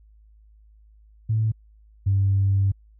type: tone pair in turn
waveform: sine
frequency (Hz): 110 / 98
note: A2 / G2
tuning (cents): 0 / 0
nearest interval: major second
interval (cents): 200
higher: first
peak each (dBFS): -18 / -16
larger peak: second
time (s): 1.29-1.52 / 2.06-2.72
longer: second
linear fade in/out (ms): 10
effects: tanh soft clip ceiling -12 dBFS + added 53 Hz sine -50 dBFS peak until 2.99 s